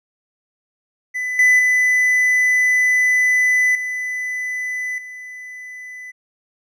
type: tone with level steps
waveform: triangle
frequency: 2000 Hz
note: B6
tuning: 21 cents sharp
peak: -19 / -8 / -11 / -20 / -30 dBFS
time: 1.14-6.12 s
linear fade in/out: 20 ms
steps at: 1.39 / 1.59 / 3.75 / 4.98 s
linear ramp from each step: 2 ms
effects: none